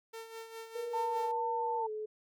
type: tone with tremolo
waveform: sawtooth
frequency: 451.9 Hz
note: A4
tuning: 46 cents sharp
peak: -38 dBFS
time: 0.13-1.32 s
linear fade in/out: 10 ms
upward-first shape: sine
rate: 4.9 Hz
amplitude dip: 60%
type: tone with pitch glide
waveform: sine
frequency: 476.3 to 429.3 Hz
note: A#4 to A4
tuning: +37 to -43 cents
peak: -36 dBFS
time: 0.75-2.06 s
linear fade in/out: 10 ms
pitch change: -180 cents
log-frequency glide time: 1.77-1.9 s
type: tone with vibrato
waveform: sine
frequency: 894 Hz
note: A5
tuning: 27 cents sharp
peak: -32 dBFS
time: 0.93-1.87 s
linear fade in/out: 10 ms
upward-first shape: sine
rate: 2.2 Hz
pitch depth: 13 cents each way
effects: none